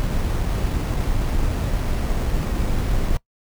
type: noise with sample-and-hold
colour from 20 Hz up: brown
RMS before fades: -21 dBFS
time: 0-3.17 s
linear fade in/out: 0 ms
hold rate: 7350 Hz
effects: noise-tail reverb RT60 0.1 s tail -21 dB re dry